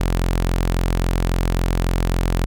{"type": "tone", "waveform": "sawtooth", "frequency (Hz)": 43.65, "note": "F1", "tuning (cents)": 0, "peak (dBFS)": -13, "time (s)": [0, 2.46], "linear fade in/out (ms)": 10, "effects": []}